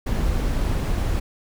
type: noise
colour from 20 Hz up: brown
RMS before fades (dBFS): -22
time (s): 0.06-1.2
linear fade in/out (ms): 10
effects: none